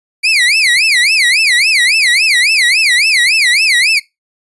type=tone with vibrato; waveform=30% pulse; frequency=2247 Hz; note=C#7; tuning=23 cents sharp; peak=-5 dBFS; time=0.23-4 s; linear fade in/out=20 ms; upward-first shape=sine; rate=3.6 Hz; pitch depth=290 cents each way; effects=noise-tail reverb RT60 0.2 s tail -22 dB re dry + resampled to 24000 Hz